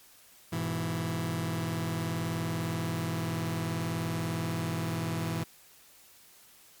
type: chord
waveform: sawtooth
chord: E major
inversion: first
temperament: just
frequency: 103.01 / 123.61 / 164.81 Hz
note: G#2 / B2 / E3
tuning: -14 / +2 / 0 cents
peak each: -32 / -33 / -28 dBFS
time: 0.52-5.44 s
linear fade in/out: 10 ms
effects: white hiss -57 dBFS RMS until 6.8 s + MP3 96 kbps